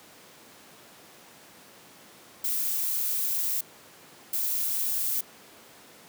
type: noise bursts at uneven times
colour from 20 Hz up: violet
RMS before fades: -28 dBFS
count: 2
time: 2.44-3.61 / 4.33-5.21 s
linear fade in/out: 5 ms
effects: pink hiss -51 dBFS RMS until 6.08 s + high-pass 200 Hz 12 dB/octave